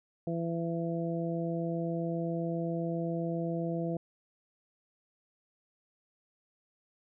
harmonic tone, 167.5 Hz, E3, 28 cents sharp, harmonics 1 / 2 / 3 / 4, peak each -33 / -36 / -38 / -39 dBFS, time 0.27-3.97 s, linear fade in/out 2 ms, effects none

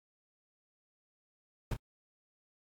brown noise with echo, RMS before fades -33 dBFS, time 1.71-1.74 s, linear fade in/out 5 ms, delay 27 ms, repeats 1, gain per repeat -9 dB, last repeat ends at 1.767 s, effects AAC 64 kbps

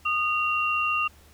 sine tone pair together, 1228 / 2757 Hz, D#6 / F7, -23 / -23 cents, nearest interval octave + major second, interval 1400 cents, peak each -25 dBFS, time 0.05-1.08 s, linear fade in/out 10 ms, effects added 75 Hz sine -53 dBFS peak until 1.33 s + pink hiss -56 dBFS RMS until 1.33 s

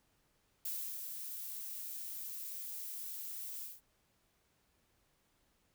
violet noise with ADSR envelope, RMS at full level -39 dBFS, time 0.65-3.81 s, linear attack 4 ms, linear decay 320 ms, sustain -5 dB, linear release 190 ms, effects pink hiss -75 dBFS RMS until 5.74 s

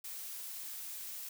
blue noise, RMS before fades -44 dBFS, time 0.04-1.29 s, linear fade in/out 5 ms, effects none

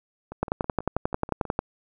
two click trains, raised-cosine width 1 ms, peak -9 / -22 dBFS, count 14 / 8, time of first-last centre 0.43-1.591 / 0.32-1.453 s, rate 11.2 / 6.18 Hz, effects none

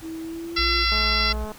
sine tone with pitch glide, 324.2 to 347.5 Hz, E4 to F4, -29 to -9 cents, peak -30 dBFS, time 0.01-0.86 s, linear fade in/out 50 ms, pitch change +120 cents, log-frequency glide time 0.21-0.73 s
harmonic tone, 678 Hz, E5, 49 cents sharp, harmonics 2 / 3 / 4 / 5 / 6 / 7 / 8, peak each -26 / -26 / -30 / -30 / -28 / -26 / -29 dBFS, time 0.56-1.33 s, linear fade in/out 10 ms
sine tone, 59.4 Hz, A#1, 33 cents sharp, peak -25 dBFS, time 0.58-1.45 s, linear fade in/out 10 ms
click train, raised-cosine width 1 ms, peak -22 dBFS, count 129, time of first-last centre 0.92-1.518 s, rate 214 Hz
effects pink hiss -45 dBFS RMS until 1.58 s

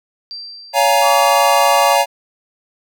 sine tone with exponential decay, 4699 Hz, D8, in tune, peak -25 dBFS, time 0.31-1.74 s, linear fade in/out 0 ms, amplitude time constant 310 ms
square chord, Bb minor seventh, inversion first, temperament equal with one note detuned, 564.1 / 698.5 / 830.6 / 932.3 Hz, Db5 / F5 / Ab5 / Bb5, +30 / 0 / 0 / 0 cents, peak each -17 dBFS, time 0.73-2.06 s, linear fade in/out 50 ms
sine tone, 1143 Hz, D6, 47 cents flat, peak -18 dBFS, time 1.01-1.97 s, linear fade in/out 50 ms
effects none

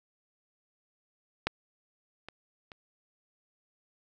clicks, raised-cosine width 0.3 ms, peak -11 / -26 / -30 dBFS, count 3, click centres 1.47 / 2.286 / 2.718 s, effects none

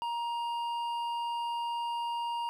triangle tone with hard clipping, 941 Hz, A#5, 16 cents sharp, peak -33 dBFS, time 0.02-2.49 s, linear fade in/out 0 ms, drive 11 dB, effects none

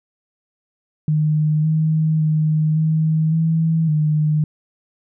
sine tone with pitch steps, 153.2 / 157.3 / 155.1 / 157.8 / 162 / 152.6 Hz, D#3 / D#3 / D#3 / D#3 / E3 / D#3, -27 / +19 / -5 / +25 / -30 / -33 cents, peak -14 dBFS, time 1.08-4.44 s, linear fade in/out 2 ms, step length 560 ms, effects none

